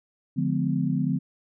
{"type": "chord", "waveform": "sine", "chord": "D diminished seventh", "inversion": "none", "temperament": "just", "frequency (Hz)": [146.83, 176.2, 211.4, 253.7], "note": ["D3", "F3", "Ab3", "Cb4"], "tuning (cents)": [0, 16, 31, 47], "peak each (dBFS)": [-27, -27, -31, -27], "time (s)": [0.36, 1.19], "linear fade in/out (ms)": 20, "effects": []}